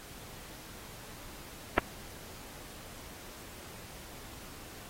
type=clicks; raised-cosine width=0.5 ms; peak=-8 dBFS; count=2; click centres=1.78 / 1.783 s; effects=pink hiss -49 dBFS RMS until 4.89 s + AAC 48 kbps